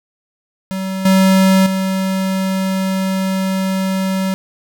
square tone with level steps, 190.3 Hz, F#3, 49 cents sharp, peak -20 / -9 / -16 dBFS, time 0.71-4.34 s, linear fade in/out 0 ms, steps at 1.05 / 1.66 s, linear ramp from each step 5 ms, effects none

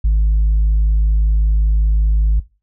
sine tone, 52.6 Hz, G#1, 23 cents sharp, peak -8 dBFS, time 0.04-2.4 s, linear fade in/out 10 ms, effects noise-tail reverb RT60 0.3 s tail -21 dB re dry + tanh soft clip ceiling -9 dBFS

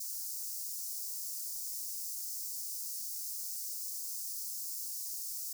white high-pass noise, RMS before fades -40 dBFS, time 0-5.53 s, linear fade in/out 5 ms, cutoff 4900 Hz, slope 48 dB/octave, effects none

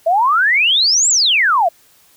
sine exponential two-way sweep, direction up then down, 634 to 7910 to 634 Hz, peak -10 dBFS, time 0.06-1.69 s, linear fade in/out 10 ms, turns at 1.09 s, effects white hiss -51 dBFS RMS until 2.16 s

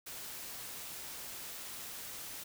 white noise, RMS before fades -45 dBFS, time 0.06-2.44 s, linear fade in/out 10 ms, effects none

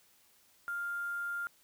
sine tone with quantisation, 1400 Hz, F6, 4 cents sharp, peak -34 dBFS, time 0.68-1.47 s, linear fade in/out 0 ms, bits 9, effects white hiss -66 dBFS RMS until 1.63 s

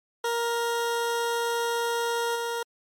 20% pulse tone with level steps, 468.7 Hz, A#4, 9 cents sharp, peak -20 / -23 dBFS, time 0.24-2.63 s, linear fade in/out 5 ms, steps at 2.35 s, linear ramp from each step 10 ms, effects MP3 64 kbps

